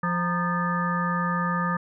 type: harmonic tone with a mistuned harmonic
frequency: 174.61 Hz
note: F3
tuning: in tune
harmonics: 1 / 3 / 5 / 7 / 9 / 10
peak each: -26 / -36 / -33 / -27 / -39 / -32 dBFS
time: 0.03-1.77 s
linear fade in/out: 5 ms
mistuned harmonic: 5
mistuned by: +95 cents
effects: none